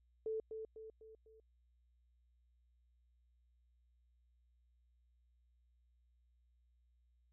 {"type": "tone with echo", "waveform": "sine", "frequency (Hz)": 440, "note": "A4", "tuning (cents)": 0, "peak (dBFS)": -37, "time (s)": [0.26, 0.4], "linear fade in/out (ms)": 2, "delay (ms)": 250, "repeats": 4, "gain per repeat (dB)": -6, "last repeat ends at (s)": 1.4, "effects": ["added 60 Hz sine -70 dBFS peak until 7.32 s"]}